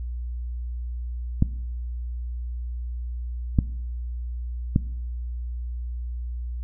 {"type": "clicks", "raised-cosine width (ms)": 5, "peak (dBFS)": -5, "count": 3, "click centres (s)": [1.424, 3.588, 4.761], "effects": ["noise-tail reverb RT60 0.8 s tail -20 dB re dry", "added 60 Hz sine -28 dBFS peak until 6.63 s"]}